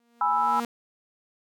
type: tone with exponential growth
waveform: sawtooth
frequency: 235.5 Hz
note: A#3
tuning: 18 cents sharp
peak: -24 dBFS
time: 0-0.65 s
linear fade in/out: 2 ms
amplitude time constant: 140 ms
type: chord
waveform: sine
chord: E major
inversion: first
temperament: equal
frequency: 830.6 / 987.8 / 1318.5 Hz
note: G#5 / B5 / E6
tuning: 0 / 0 / 0 cents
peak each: -25 dBFS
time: 0.21-0.6 s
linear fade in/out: 2 ms
effects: none